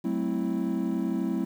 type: chord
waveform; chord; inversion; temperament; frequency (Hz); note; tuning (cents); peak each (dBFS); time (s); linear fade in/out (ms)
triangle; F# half-diminished seventh; none; equal with one note detuned; 188.56 / 220 / 261.6 / 329.6; F#3 / A3 / C4 / E4; +33 / 0 / 0 / 0; -29; 0.04-1.45; 10
effects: tanh soft clip ceiling -13 dBFS + 9-bit